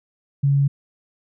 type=tone; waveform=sine; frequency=140 Hz; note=C#3; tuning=18 cents sharp; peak=-14 dBFS; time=0.43-0.68 s; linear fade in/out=10 ms; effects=none